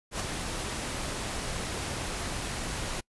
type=noise with ADSR envelope; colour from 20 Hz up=pink; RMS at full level=-30 dBFS; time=0.11-3.01 s; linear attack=86 ms; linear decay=12 ms; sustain=-4 dB; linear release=13 ms; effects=noise-tail reverb RT60 0.1 s tail -24 dB re dry + resampled to 24000 Hz